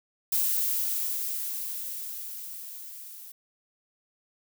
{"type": "noise with level ramp", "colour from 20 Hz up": "violet", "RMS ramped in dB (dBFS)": [-25, -45], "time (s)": [0.32, 3.32], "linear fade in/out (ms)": 5, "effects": []}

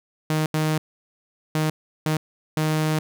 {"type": "tone bursts at uneven times", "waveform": "sawtooth", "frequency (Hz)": 155.56, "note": "D#3", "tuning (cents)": 0, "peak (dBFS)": -16, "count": 5, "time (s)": [[0.3, 0.46], [0.54, 0.78], [1.55, 1.7], [2.06, 2.17], [2.57, 2.99]], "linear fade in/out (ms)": 2, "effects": []}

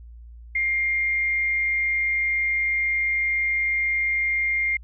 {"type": "tone with amplitude modulation", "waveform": "sine", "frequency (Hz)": 2117, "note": "C7", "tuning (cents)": 20, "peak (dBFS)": -19, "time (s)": [0.55, 4.77], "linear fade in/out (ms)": 5, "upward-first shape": "sine", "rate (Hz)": 218, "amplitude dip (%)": 25, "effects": ["added 58 Hz sine -40 dBFS peak until 4.83 s"]}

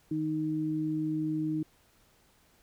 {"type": "tone pair together", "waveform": "sine", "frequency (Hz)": [155.55, 311.1], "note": ["D#3", "D#4"], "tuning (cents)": [0, 0], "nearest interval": "octave", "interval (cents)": 1200, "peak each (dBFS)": [-35, -29], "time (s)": [0.11, 1.63], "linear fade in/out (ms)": 5, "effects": ["pink hiss -65 dBFS RMS until 2.62 s"]}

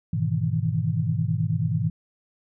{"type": "chord", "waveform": "sine", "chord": "E major seventh", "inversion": "first", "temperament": "equal", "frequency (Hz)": [103.83, 123.47, 155.56, 164.81], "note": ["G#2", "B2", "D#3", "E3"], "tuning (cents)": [0, 0, 0, 0], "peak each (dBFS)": -27, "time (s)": [0.13, 1.9], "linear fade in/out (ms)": 5, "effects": []}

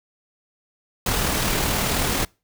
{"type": "noise with amplitude modulation", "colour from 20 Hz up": "pink", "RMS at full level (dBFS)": -21, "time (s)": [1.06, 2.25], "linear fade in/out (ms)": 5, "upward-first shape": "sine", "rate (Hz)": 38.7, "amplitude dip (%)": 30, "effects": ["noise-tail reverb RT60 0.3 s tail -26 dB re dry"]}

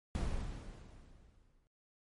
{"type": "noise with exponential decay", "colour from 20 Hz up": "brown", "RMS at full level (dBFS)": -33, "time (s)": [0.15, 1.67], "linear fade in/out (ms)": 0, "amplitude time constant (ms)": 330, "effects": ["MP3 48 kbps"]}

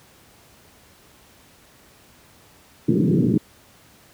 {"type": "band-pass noise", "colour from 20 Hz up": "pink", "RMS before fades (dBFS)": -18, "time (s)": [2.88, 3.38], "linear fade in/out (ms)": 5, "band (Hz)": [120, 390], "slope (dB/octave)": 48, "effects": ["pink hiss -52 dBFS RMS until 4.13 s", "high-pass 60 Hz 12 dB/octave"]}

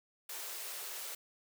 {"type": "high-pass noise", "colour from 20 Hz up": "white", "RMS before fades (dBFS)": -43, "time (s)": [0.29, 1.15], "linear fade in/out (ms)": 5, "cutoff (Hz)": 360, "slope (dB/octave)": 96, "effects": []}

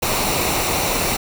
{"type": "noise with comb filter", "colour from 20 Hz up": "pink", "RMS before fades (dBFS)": -20, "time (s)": [0.02, 1.17], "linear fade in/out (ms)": 10, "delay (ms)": 0.61, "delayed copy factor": -0.5, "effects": []}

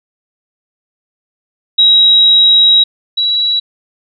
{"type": "tone pair in turn", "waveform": "sine", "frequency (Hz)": [3839, 3906], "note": ["B7", "B7"], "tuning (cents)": [-50, -20], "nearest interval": "unison", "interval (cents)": 30, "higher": "second", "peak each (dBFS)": [-4, -10], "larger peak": "first", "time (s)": [[1.78, 2.84], [3.17, 3.6]], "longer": "first", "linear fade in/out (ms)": 10, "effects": []}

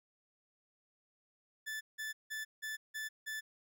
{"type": "tone bursts", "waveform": "40% pulse", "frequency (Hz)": 1748, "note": "A6", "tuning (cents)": -12, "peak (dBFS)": -38, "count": 6, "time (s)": [1.66, 3.41], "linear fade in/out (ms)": 20, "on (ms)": 150, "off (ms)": 170, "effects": []}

